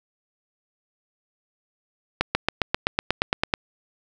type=accelerating click train; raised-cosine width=0.3 ms; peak=-3 dBFS; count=12; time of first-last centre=2.21-3.539 s; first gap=140 ms; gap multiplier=0.97; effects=none